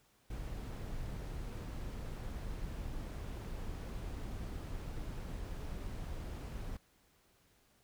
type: noise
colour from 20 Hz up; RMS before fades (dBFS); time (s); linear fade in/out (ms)
brown; -42; 0.3-6.77; 5
effects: pink hiss -70 dBFS RMS until 7.83 s